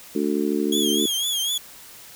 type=harmonic tone; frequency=73 Hz; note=D2; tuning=10 cents flat; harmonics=3 / 4 / 5 / 6; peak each=-26 / -24 / -25 / -29 dBFS; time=0.15-1.06 s; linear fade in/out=5 ms
type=tone with vibrato; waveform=sawtooth; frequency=3300 Hz; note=G#7; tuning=12 cents flat; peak=-19 dBFS; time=0.72-1.58 s; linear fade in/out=5 ms; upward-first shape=triangle; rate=4 Hz; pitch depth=100 cents each way
effects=white hiss -44 dBFS RMS until 2.15 s